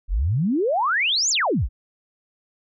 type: exponential two-way sweep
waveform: sine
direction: up then down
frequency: 38.14 to 7459 to 38.14 Hz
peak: -18 dBFS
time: 0.08-1.69 s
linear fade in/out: 50 ms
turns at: 1.3 s
effects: none